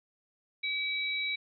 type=tone pair together; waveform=sine; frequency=2298 / 3865 Hz; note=D7 / B7; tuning=-38 / -38 cents; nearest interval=major sixth; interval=900 cents; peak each=-31 / -35 dBFS; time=0.63-1.36 s; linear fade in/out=10 ms; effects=none